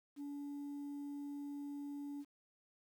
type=tone; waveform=sine; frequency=285.9 Hz; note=D4; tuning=46 cents flat; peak=-40 dBFS; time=0.16-2.25 s; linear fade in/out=50 ms; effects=tanh soft clip ceiling -41 dBFS + 11-bit